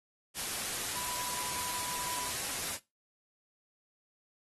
sine tone in noise, 987.8 Hz, B5, in tune, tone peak -43 dBFS, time 0.92-2.33 s, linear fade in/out 50 ms, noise white, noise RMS -36 dBFS, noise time 0.34-2.79 s, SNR -10 dB, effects noise-tail reverb RT60 0.2 s tail -17 dB re dry + AAC 32 kbps

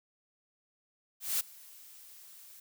blue noise with ADSR envelope, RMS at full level -29 dBFS, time 1.2-2.6 s, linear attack 200 ms, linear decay 12 ms, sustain -24 dB, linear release 5 ms, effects none

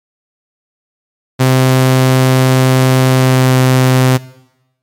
sawtooth tone with pitch glide, 130 to 129.1 Hz, C3 to C3, -11 to -23 cents, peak -3 dBFS, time 1.39-4.18 s, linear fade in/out 20 ms, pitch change -12 cents, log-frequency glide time 3.1-3.57 s, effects noise-tail reverb RT60 0.9 s tail -19 dB re dry + MP3 96 kbps

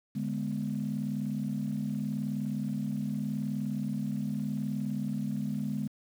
sine chord, G# diminished, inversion second, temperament equal, 146.83 / 207.7 / 246.9 Hz, D3 / G#3 / B3, 0 / 0 / 0 cents, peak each -35 / -32 / -35 dBFS, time 0.15-5.88 s, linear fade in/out 10 ms, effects tanh soft clip ceiling -22 dBFS + 9-bit

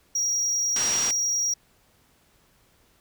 triangle tone, 5690 Hz, F8, 31 cents sharp, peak -21 dBFS, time 0.15-1.54 s, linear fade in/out 5 ms
white low-pass noise, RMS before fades -31 dBFS, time 0.76-1.11 s, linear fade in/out 2 ms, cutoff 7700 Hz, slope 24 dB/octave
effects pink hiss -62 dBFS RMS until 3 s

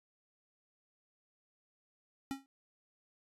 square tone with exponential decay, 272.1 Hz, C#4, 32 cents flat, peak -33 dBFS, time 2.31-2.46 s, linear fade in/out 0 ms, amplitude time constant 32 ms, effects resampled to 32000 Hz

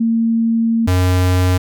sine / square tone pair in turn, 228 / 91.24 Hz, A#3 / F#2, -38 / -24 cents, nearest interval octave + major third, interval 1586 cents, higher first, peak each -12 dBFS, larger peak neither, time 0-0.87 / 0.87-1.58 s, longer first, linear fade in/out 10 ms, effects none

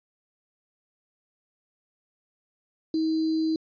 sine tone with sample-and-hold, 318.6 Hz, D#4, 41 cents sharp, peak -22 dBFS, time 2.94-3.56 s, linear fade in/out 2 ms, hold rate 4410 Hz, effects resampled to 11025 Hz

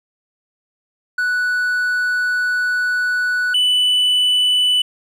triangle tone pair in turn, 1480 / 2983 Hz, F#6 / F#7, 0 / +13 cents, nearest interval octave, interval 1213 cents, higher second, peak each -14 / -11 dBFS, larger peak second, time 1.18-3.54 / 3.54-4.82 s, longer first, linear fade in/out 5 ms, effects none

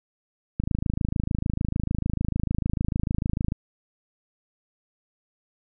click train, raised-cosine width 5 ms, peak -12 dBFS, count 79, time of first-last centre 0.6-3.521 s, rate 26.7 Hz, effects none

